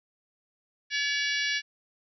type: harmonic tone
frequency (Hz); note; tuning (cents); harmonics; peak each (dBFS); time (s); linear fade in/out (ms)
570; C#5; +48; 3 / 4 / 5 / 6 / 7 / 8 / 9 / 10; -30 / -32 / -34 / -36 / -37 / -38 / -39 / -40; 0.9-1.62; 50
effects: none